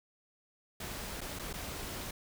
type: noise with dropouts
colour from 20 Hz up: pink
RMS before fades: -41 dBFS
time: 0.8-2.11 s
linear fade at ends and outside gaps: 5 ms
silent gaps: 1.208-1.213 / 1.39-1.394 / 1.53-1.537 s
effects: none